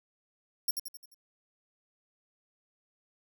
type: tone with echo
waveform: 5% pulse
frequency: 5530 Hz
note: F8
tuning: 18 cents flat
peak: -20 dBFS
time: 0.68-0.71 s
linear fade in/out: 5 ms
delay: 87 ms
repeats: 5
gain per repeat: -6 dB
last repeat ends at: 1.145 s
effects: none